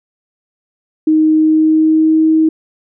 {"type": "tone with pitch glide", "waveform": "sine", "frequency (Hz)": [312.4, 317.1], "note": ["D#4", "D#4"], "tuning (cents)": [7, 33], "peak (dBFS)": -7, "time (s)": [1.07, 2.49], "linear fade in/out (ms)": 5, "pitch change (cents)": 26, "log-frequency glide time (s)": [1.35, 2.27], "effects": []}